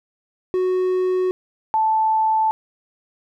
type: tone pair in turn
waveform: triangle / sine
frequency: 368.9 / 877.4 Hz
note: F#4 / A5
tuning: -5 / -5 cents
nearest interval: octave + minor third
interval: 1500 cents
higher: second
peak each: -15 dBFS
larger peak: neither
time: 0.54-1.31 / 1.74-2.51 s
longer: neither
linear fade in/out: 0 ms
effects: none